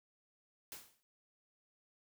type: noise with exponential decay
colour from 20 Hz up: white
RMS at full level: -45 dBFS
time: 0.72-1.03 s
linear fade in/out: 0 ms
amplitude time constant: 66 ms
effects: none